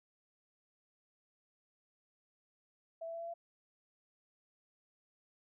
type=tone with pitch steps; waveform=sine; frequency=659.3 / 664.3 / 669.3 / 674.3 / 679.4 Hz; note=E5 / E5 / E5 / E5 / F5; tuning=0 / +13 / +26 / +39 / -48 cents; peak=-40 dBFS; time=3.01-3.34 s; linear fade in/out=10 ms; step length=66 ms; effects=none